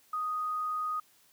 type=tone with quantisation; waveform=sine; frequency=1244.5 Hz; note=D#6; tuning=in tune; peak=-30 dBFS; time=0.13-1 s; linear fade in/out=5 ms; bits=10; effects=white hiss -64 dBFS RMS until 1.32 s + high-pass 60 Hz 12 dB/octave